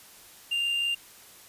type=tone with amplitude modulation; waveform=triangle; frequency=2794 Hz; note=F7; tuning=in tune; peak=-22 dBFS; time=0.51-0.95 s; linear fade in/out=10 ms; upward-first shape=sine; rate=65.1 Hz; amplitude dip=30%; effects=white hiss -51 dBFS RMS until 1.48 s + resampled to 32000 Hz